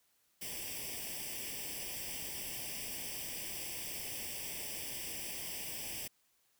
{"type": "noise with comb filter", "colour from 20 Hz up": "white", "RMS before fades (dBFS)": -42, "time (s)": [0.41, 6.08], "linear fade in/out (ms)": 10, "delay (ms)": 0.37, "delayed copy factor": 0.9, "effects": ["white hiss -74 dBFS RMS until 6.59 s"]}